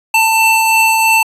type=tone pair together; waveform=square; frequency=891 / 2670 Hz; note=A5 / E7; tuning=+22 / +22 cents; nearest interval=octave + perfect fifth; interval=1900 cents; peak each=-12 dBFS; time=0.14-1.23 s; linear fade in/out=5 ms; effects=resampled to 32000 Hz